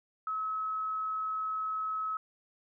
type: tone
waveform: sine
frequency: 1287 Hz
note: E6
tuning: 42 cents flat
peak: -31 dBFS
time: 0.27-2.17 s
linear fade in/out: 2 ms
effects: none